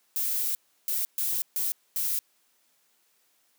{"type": "noise bursts at uneven times", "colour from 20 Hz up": "violet", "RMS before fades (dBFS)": -28, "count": 5, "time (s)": [[0.16, 0.55], [0.88, 1.05], [1.18, 1.42], [1.56, 1.72], [1.96, 2.19]], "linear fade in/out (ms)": 0, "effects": ["white hiss -68 dBFS RMS until 3.58 s", "high-pass 200 Hz 12 dB/octave"]}